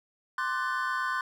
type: chord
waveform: triangle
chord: D dominant seventh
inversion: third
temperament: equal with one note detuned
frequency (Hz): 1046.5 / 1174.7 / 1498.9 / 1760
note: C6 / D6 / F#6 / A6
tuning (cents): 0 / 0 / +22 / 0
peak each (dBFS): -30 / -34 / -30 / -35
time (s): 0.38-1.21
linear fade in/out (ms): 2
effects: none